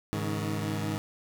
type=chord; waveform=20% pulse; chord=Ab suspended fourth; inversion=none; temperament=equal with one note detuned; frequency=103.83 / 138.59 / 158.28 Hz; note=Ab2 / Db3 / Eb3; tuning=0 / 0 / +30 cents; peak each=-27 / -33 / -29 dBFS; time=0.13-0.98 s; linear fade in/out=0 ms; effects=none